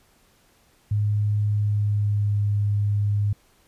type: tone with pitch glide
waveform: sine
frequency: 104.3 to 102.8 Hz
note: G#2 to G#2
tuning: +8 to -17 cents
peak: -19 dBFS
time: 0.91-3.33 s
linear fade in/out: 5 ms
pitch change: -25 cents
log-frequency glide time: 1.5-2.42 s
effects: pink hiss -60 dBFS RMS until 3.67 s + resampled to 32000 Hz